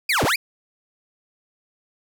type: linear two-way sweep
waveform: 30% pulse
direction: down then up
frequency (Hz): 2534 to 54.8 to 2534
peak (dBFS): -15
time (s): 0.09-0.36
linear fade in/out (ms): 5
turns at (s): 0.24
effects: none